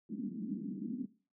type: band-pass noise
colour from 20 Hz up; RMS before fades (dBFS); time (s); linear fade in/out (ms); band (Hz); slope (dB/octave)
pink; -40; 0.09-1.06; 10; 190 to 290; 48
effects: noise-tail reverb RT60 0.4 s tail -19 dB re dry